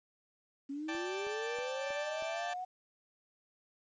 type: linear sweep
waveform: sine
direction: up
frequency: 271.6 to 745 Hz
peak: -37 dBFS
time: 0.69-2.65 s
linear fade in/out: 10 ms
type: chord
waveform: 15% pulse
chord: D suspended fourth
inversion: none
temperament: equal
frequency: 587.3 / 784 / 880 Hz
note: D5 / G5 / A5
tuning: 0 / 0 / 0 cents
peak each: -37 dBFS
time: 0.88-2.54 s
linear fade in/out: 10 ms
type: click train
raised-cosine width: 1 ms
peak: -37 dBFS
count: 5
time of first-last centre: 0.95-2.224 s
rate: 3.14 Hz
effects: resampled to 16000 Hz + 11-bit